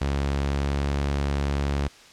sawtooth tone with pitch glide, 69.9 to 70.55 Hz, C#2 to C#2, +15 to +31 cents, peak -19 dBFS, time 0.01-1.88 s, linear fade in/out 5 ms, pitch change +16 cents, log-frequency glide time 0.33-0.93 s, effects white hiss -49 dBFS RMS until 2.12 s + low-pass 6000 Hz 12 dB/octave

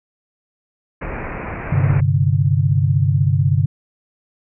pink low-pass noise, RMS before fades -27 dBFS, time 1.01-2.01 s, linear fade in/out 10 ms, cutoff 2500 Hz, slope 96 dB/octave
sine chord, G suspended fourth, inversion none, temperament equal, 98 / 130.81 / 146.83 Hz, G2 / C3 / D3, 0 / 0 / 0 cents, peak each -17 dBFS, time 1.72-3.66 s, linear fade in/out 5 ms
effects none

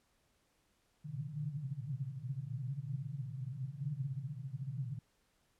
white band-pass noise, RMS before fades -41 dBFS, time 1.04-4.99 s, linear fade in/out 5 ms, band 120 to 150 Hz, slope 96 dB/octave, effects pink hiss -75 dBFS RMS until 5.59 s + low-pass 12000 Hz 12 dB/octave

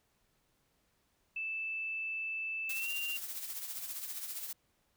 sine tone with pitch glide, 2637 to 2779 Hz, E7 to F7, 0 to -9 cents, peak -35 dBFS, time 1.36-3.17 s, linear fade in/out 5 ms, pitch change +91 cents, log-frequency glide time 2.74-2.91 s
blue noise with tremolo, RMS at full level -39 dBFS, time 2.69-4.53 s, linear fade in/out 5 ms, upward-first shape triangle, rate 15 Hz, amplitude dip 60%
effects pink hiss -75 dBFS RMS until 4.96 s

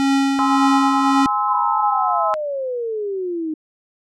square tone with tremolo, 273.8 Hz, C#4, 21 cents flat, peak -14 dBFS, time 0-1.26 s, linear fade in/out 0 ms, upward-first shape triangle, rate 1.8 Hz, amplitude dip 45%
sine chord, Ab augmented, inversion none, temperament just, 830.6 / 1038.3 / 1297.8 Hz, Ab5 / C6 / E6, 0 / -14 / -27 cents, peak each -21 dBFS, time 0.39-2.34 s, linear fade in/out 0 ms
sine exponential sweep, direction down, 1044 to 306.4 Hz, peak -21 dBFS, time 1.48-3.54 s, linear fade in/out 5 ms
effects low-pass 7000 Hz 12 dB/octave

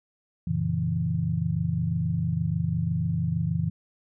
sine chord, F# dominant seventh, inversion none, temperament equal with one note detuned, 91.28 / 116.54 / 138.59 / 164.81 Hz, F#2 / A#2 / C#3 / E3, -23 / 0 / 0 / 0 cents, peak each -31 / -31 / -31 / -26 dBFS, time 0.47-3.7 s, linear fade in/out 5 ms, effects none

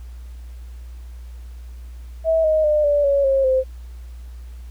sine tone with pitch steps, 648 / 624.8 / 602.5 / 581 / 560.2 / 540.2 / 520.9 Hz, E5 / D#5 / D5 / D5 / C#5 / C#5 / C5, -30 / +7 / +44 / -19 / +18 / -45 / -8 cents, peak -14 dBFS, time 2.24-3.64 s, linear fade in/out 50 ms, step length 200 ms, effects added 60 Hz sine -33 dBFS peak until 4.7 s + pink hiss -55 dBFS RMS until 4.7 s

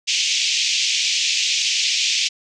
pink band-pass noise, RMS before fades -20 dBFS, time 0.07-2.29 s, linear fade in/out 20 ms, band 2400 to 6800 Hz, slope 48 dB/octave, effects none

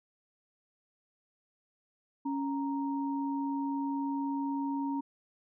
sine tone pair together, 277.2 / 932.3 Hz, C#4 / A#5, 0 / 0 cents, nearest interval octave + major sixth, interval 2100 cents, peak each -31 / -37 dBFS, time 2.25-5.01 s, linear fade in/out 10 ms, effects none

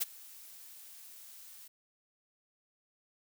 blue noise with ADSR envelope, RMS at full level -29 dBFS, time 0-1.68 s, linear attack 20 ms, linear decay 22 ms, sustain -23 dB, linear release 9 ms, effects none

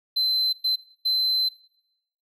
triangle tone bursts at uneven times, 4070 Hz, C8, 49 cents flat, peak -19 dBFS, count 3, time 0.16-0.53 / 0.64-0.76 / 1.05-1.49 s, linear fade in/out 10 ms, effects noise-tail reverb RT60 0.8 s tail -21 dB re dry

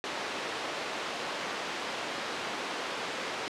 pink band-pass noise, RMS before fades -36 dBFS, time 0.04-3.48 s, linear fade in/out 0 ms, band 400 to 4200 Hz, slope 12 dB/octave, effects low-pass 10000 Hz 12 dB/octave

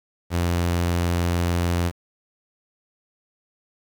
sawtooth tone, 86.7 Hz, F2, 12 cents flat, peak -16 dBFS, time 0.3-1.92 s, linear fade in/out 50 ms, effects 8-bit

